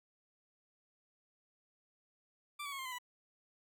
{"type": "tone with pitch steps", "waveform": "20% pulse", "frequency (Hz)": [1174.7, 1134, 1094.8, 1056.9, 1020.3, 985], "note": ["D6", "C#6", "C#6", "C6", "C6", "B5"], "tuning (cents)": [0, 39, -22, 17, -44, -5], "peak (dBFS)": -36, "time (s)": [2.59, 2.986], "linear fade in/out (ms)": 10, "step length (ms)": 66, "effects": []}